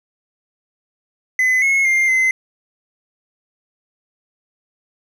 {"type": "tone with pitch steps", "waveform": "triangle", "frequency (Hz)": [2025, 2176, 2108, 2057], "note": ["B6", "C#7", "C7", "C7"], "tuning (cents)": [43, -33, 12, -30], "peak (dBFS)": -11, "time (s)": [1.39, 2.31], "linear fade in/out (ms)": 2, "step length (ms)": 230, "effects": []}